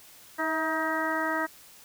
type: harmonic tone with a mistuned harmonic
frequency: 316.4 Hz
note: D#4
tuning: 29 cents sharp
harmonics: 1 / 2 / 3 / 4 / 5 / 6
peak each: -33 / -33 / -33 / -33 / -33 / -33 dBFS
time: 0.38-1.47 s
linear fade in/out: 20 ms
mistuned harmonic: 2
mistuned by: +33 cents
effects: white hiss -52 dBFS RMS until 1.84 s